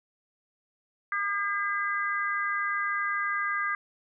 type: harmonic tone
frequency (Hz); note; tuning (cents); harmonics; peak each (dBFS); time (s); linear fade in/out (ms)
403.6; G#4; -49; 3 / 4 / 5; -30 / -30 / -33; 1.12-3.75; 2
effects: none